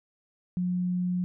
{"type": "tone", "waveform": "sine", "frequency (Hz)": 179.8, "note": "F#3", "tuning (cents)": -49, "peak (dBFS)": -25, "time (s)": [0.57, 1.24], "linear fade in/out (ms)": 0, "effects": []}